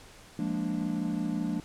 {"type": "chord", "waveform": "triangle", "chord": "Bb dominant seventh", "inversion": "second", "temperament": "equal", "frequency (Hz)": [174.61, 207.7, 233.1, 293.7], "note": ["F3", "Ab3", "Bb3", "D4"], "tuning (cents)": [0, 0, 0, 0], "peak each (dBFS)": -32, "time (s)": [0.39, 1.6], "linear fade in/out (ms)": 2, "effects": ["pink hiss -52 dBFS RMS until 1.64 s", "low-pass 10000 Hz 12 dB/octave"]}